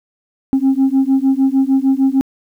sine beating tone pair, 265.1 / 271.7 Hz, C4 / C#4, +23 / -35 cents, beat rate 6.6 Hz, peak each -12 dBFS, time 0.53-2.21 s, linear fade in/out 0 ms, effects tanh soft clip ceiling -7 dBFS + 8-bit

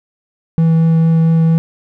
triangle tone with vibrato, 163.2 Hz, E3, 17 cents flat, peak -6 dBFS, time 0.58-1.58 s, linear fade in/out 0 ms, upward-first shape triangle, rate 4.4 Hz, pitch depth 8 cents each way, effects none

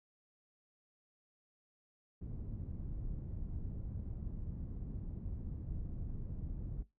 pink low-pass noise, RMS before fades -42 dBFS, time 2.21-6.83 s, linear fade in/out 5 ms, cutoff 160 Hz, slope 12 dB/octave, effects noise-tail reverb RT60 0.2 s tail -18 dB re dry

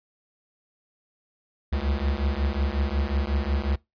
square beating tone pair, 67.3 / 72.8 Hz, C2 / D2, +49 / -15 cents, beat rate 5.5 Hz, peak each -27 dBFS, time 1.72-3.76 s, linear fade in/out 10 ms, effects noise-tail reverb RT60 0.2 s tail -23 dB re dry + resampled to 11025 Hz

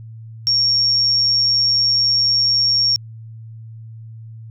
sine tone with amplitude modulation, 5530 Hz, F8, 18 cents flat, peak -11 dBFS, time 0.47-2.96 s, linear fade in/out 0 ms, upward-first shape sine, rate 144 Hz, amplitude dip 40%, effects added 112 Hz sine -33 dBFS peak until 4.5 s

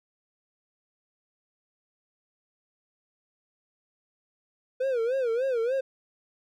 triangle tone with vibrato, 493.9 Hz, B4, in tune, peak -22 dBFS, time 4.8-5.81 s, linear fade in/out 10 ms, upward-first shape sine, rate 3.4 Hz, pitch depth 160 cents each way, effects none

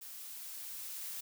blue noise with level ramp, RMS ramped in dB -48 to -42 dBFS, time 0.01-1.21 s, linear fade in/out 10 ms, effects none

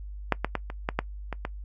clicks, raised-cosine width 0.5 ms, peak -6 / -10 / -11 / -21 / -11 / -9 / -17 / -15 dBFS, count 8, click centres 0.323 / 0.446 / 0.553 / 0.701 / 0.889 / 0.99 / 1.327 / 1.451 s, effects noise-tail reverb RT60 0.1 s tail -21 dB re dry + added 50 Hz sine -36 dBFS peak until 1.64 s

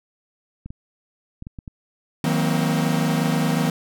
clicks, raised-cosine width 5 ms, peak -22 dBFS, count 6, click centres 0.66 / 0.705 / 1.424 / 1.469 / 1.588 / 1.678 s
45% pulse chord, C half-diminished seventh, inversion first, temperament equal with one note detuned, 159.48 / 185 / 233.1 / 261.6 Hz, Eb3 / Gb3 / Bb3 / C4, +43 / 0 / 0 / 0 cents, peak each -22 / -26 / -25 / -26 dBFS, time 2.24-3.7 s, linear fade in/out 2 ms
effects none

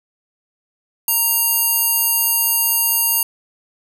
square tone with band-pass filter, 932.3 Hz, A#5, in tune, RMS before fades -17 dBFS, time 1.08-3.23 s, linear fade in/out 2 ms, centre 12000 Hz, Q 3.3, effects none

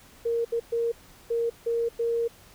sine tone bursts at uneven times, 465.6 Hz, A#4, 2 cents flat, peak -23 dBFS, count 6, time 0.25-0.45 / 0.52-0.6 / 0.72-0.92 / 1.3-1.5 / 1.66-1.89 / 1.99-2.28 s, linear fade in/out 10 ms, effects pink hiss -53 dBFS RMS until 2.54 s

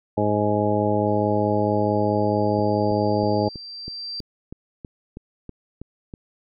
harmonic tone, 104.6 Hz, G#2, 13 cents sharp, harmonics 1 / 2 / 3 / 4 / 5 / 6 / 8, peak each -26 / -26 / -26 / -26 / -26 / -26 / -26 dBFS, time 0.17-3.49 s, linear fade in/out 10 ms
sine tone with exponential growth, 4699 Hz, D8, in tune, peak -28 dBFS, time 1.07-4.2 s, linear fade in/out 0 ms, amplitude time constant 680 ms
click train, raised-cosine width 3 ms, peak -22 dBFS, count 12, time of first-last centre 2.59-6.138 s, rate 3.1 Hz
effects none

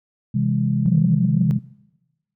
sine chord, C augmented, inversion none, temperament just, 130.81 / 163.52 / 204.4 Hz, C3 / E3 / G#3, 0 / -14 / -27 cents, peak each -20 / -24 / -21 dBFS, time 0.34-1.59 s, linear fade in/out 10 ms
sine tone with vibrato, 167.7 Hz, E3, 30 cents sharp, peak -16 dBFS, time 0.86-1.51 s, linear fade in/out 0 ms, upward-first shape sine, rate 5.9 Hz, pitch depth 150 cents each way
effects noise-tail reverb RT60 1.0 s tail -21 dB re dry + tanh soft clip ceiling -4 dBFS

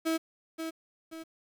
35% pulse tone with echo, 323.8 Hz, E4, 31 cents flat, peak -25 dBFS, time 0.05-0.18 s, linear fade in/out 20 ms, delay 530 ms, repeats 2, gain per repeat -7 dB, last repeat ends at 1.24 s, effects 10-bit

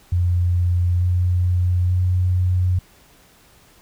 sine tone with pitch steps, 88.3 / 89.53 / 90.78 Hz, F2 / F2 / F#2, +20 / +44 / -32 cents, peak -15 dBFS, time 0.12-2.79 s, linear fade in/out 5 ms, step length 890 ms, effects pink hiss -52 dBFS RMS until 3.81 s

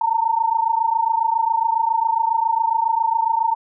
sine tone pair together, 894.7 / 922 Hz, A5 / A#5, +29 / -19 cents, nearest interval minor second, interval 52 cents, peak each -19 dBFS, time 0.01-3.55 s, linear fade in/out 5 ms, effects none

